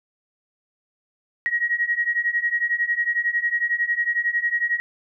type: beating tone pair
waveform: sine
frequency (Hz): 1890 / 1901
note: A#6 / A#6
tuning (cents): +23 / +33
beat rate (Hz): 11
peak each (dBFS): -24 / -22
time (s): 1.46-4.8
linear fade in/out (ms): 0
effects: none